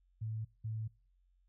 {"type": "tone bursts at uneven times", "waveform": "sine", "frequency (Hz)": 110.1, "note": "A2", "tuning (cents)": 2, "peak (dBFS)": -36, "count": 2, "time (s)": [[0.21, 0.45], [0.64, 0.88]], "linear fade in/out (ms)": 10, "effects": ["noise-tail reverb RT60 0.4 s tail -25 dB re dry", "added 45 Hz sine -68 dBFS peak until 1.48 s"]}